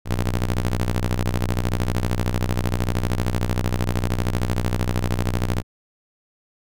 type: ring-modulated tone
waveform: sawtooth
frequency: 60.8 Hz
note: B1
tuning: 26 cents flat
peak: -13 dBFS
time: 0.05-5.63 s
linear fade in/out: 50 ms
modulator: 36.9 Hz
effects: none